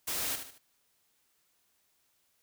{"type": "noise with echo", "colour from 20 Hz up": "white", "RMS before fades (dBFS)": -34, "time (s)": [0.07, 0.36], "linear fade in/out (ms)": 10, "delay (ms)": 75, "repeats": 3, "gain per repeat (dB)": -8, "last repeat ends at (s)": 0.585, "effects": ["white hiss -73 dBFS RMS until 2.42 s"]}